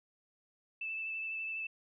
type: tone with vibrato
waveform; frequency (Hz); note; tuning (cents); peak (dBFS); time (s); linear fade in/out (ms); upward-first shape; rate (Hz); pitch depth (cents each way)
sine; 2638; E7; +1; -36; 0.81-1.67; 5; sine; 12; 14
effects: none